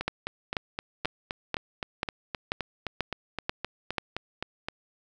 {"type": "two click trains", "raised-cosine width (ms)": 0.3, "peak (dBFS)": [-11, -15], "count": [9, 19], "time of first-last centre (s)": [[0.08, 3.982], [0.01, 4.685]], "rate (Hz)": [2.05, 3.85], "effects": []}